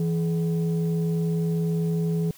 sine tone pair together, 164.81 / 422.4 Hz, E3 / G#4, 0 / +29 cents, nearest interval octave + major third, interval 1629 cents, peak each -21 / -29 dBFS, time 0-2.31 s, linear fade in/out 2 ms, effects tanh soft clip ceiling -17 dBFS + white hiss -51 dBFS RMS until 2.37 s

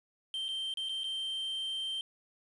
triangle tone with dropouts, 3136 Hz, G7, in tune, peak -32 dBFS, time 0.34-2.01 s, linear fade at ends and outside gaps 1 ms, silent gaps 0.483-0.488 / 0.739-0.772 / 0.888-0.893 / 1.035-1.041 s, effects resampled to 24000 Hz + 10-bit

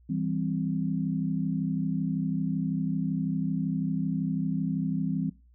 sine chord, C major, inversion first, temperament just, 163.52 / 196.22 / 261.6 Hz, E3 / G3 / C4, -14 / +2 / 0 cents, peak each -30 / -31 / -31 dBFS, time 0.09-5.3 s, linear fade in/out 10 ms, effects noise-tail reverb RT60 0.3 s tail -20 dB re dry + added 60 Hz sine -55 dBFS peak until 5.54 s

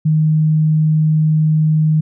sine tone, 155.56 Hz, D#3, in tune, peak -10 dBFS, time 0.05-2.01 s, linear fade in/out 10 ms, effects none

